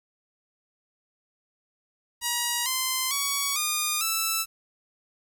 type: tone with pitch steps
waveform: 5% pulse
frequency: 956 / 1036.5 / 1123.8 / 1218.5 / 1321.1 Hz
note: A#5 / C6 / C#6 / D#6 / E6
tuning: +43 / -17 / +23 / -37 / +3 cents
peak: -13 dBFS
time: 2.21-4.46 s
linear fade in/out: 50 ms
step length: 450 ms
effects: 9-bit